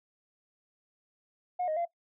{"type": "tone with pitch steps", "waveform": "sine", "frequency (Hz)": [721, 623, 687], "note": ["F#5", "D#5", "F5"], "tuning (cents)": [-45, 2, -29], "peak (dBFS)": -27, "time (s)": [1.59, 1.854], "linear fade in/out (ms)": 10, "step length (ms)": 88, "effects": ["noise-tail reverb RT60 0.1 s tail -17 dB re dry", "tanh soft clip ceiling -25 dBFS"]}